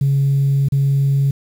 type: tone with dropouts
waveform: sine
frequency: 138.59 Hz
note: C#3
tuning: in tune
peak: -11 dBFS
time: 0.01-1.31 s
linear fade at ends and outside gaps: 5 ms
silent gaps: 0.686-0.721 s
effects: tanh soft clip ceiling -9 dBFS + 7-bit